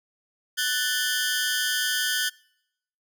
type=tone cluster; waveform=sawtooth; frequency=1491 / 1765 / 3215 / 4919 Hz; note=F#6 / A6 / G7 / D#8; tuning=+13 / +5 / +43 / -21 cents; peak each=-24 / -26 / -25 / -30 dBFS; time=0.57-2.3 s; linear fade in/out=20 ms; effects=noise-tail reverb RT60 0.8 s tail -26 dB re dry